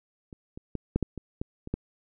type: clicks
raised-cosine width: 3 ms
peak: -30 / -27 / -18 / -11 / -13 / -23 / -18 / -25 / -15 dBFS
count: 9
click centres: 0.328 / 0.575 / 0.753 / 0.96 / 1.027 / 1.177 / 1.415 / 1.674 / 1.74 s
effects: none